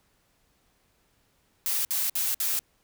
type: noise bursts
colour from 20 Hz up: blue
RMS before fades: -27 dBFS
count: 4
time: 1.66-2.591 s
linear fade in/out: 0 ms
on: 190 ms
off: 57 ms
effects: pink hiss -68 dBFS RMS until 2.83 s